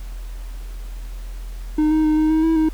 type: tone with pitch steps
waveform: triangle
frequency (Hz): 306.4 / 312.4 / 308 / 310.8 / 315.9 / 324.1 / 314.6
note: D#4 / D#4 / D#4 / D#4 / D#4 / E4 / D#4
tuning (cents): -27 / +7 / -17 / -2 / +26 / -29 / +19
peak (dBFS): -12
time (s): 1.78-2.69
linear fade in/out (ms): 5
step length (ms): 130
effects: added 42 Hz sine -28 dBFS peak until 2.73 s + pink hiss -47 dBFS RMS until 2.73 s